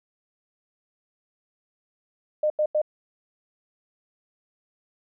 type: tone bursts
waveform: sine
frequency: 608 Hz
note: D#5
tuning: 40 cents flat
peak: -19 dBFS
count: 3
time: 2.43-2.817 s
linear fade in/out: 5 ms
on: 71 ms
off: 87 ms
effects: none